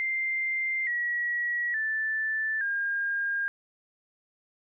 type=tone with pitch steps; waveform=sine; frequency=2093 / 1919.3 / 1760 / 1613.9 Hz; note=C7 / B6 / A6 / G6; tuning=0 / -50 / 0 / +50 cents; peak=-26 dBFS; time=0-3.48 s; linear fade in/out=0 ms; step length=870 ms; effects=none